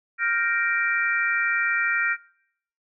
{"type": "chord", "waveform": "sine", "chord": "G minor seventh", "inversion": "third", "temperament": "equal", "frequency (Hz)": [1396.9, 1568, 1864.7, 2349], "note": ["F6", "G6", "Bb6", "D7"], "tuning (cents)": [0, 0, 0, 0], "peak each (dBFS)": [-25, -30, -25, -28], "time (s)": [0.18, 2.17], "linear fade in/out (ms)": 50, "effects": ["noise-tail reverb RT60 0.7 s tail -21 dB re dry"]}